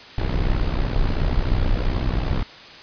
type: noise with amplitude modulation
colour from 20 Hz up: brown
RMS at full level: -17 dBFS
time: 0.18-2.43 s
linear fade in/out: 2 ms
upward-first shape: sine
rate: 62.9 Hz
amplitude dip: 75%
effects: white hiss -41 dBFS RMS until 2.82 s + resampled to 11025 Hz